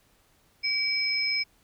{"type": "tone pair together", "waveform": "sine", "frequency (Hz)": [2291, 5143], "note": ["D7", "E8"], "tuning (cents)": [-44, -44], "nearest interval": "octave + major second", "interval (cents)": 1400, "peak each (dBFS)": -27, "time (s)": [0.63, 1.44], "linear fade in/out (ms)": 20, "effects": ["pink hiss -64 dBFS RMS until 1.63 s"]}